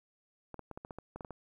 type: clicks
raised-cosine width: 1 ms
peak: -29 dBFS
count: 11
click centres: 0.543 / 0.593 / 0.713 / 0.775 / 0.849 / 0.908 / 0.986 / 1.16 / 1.208 / 1.248 / 1.307 s
effects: 11-bit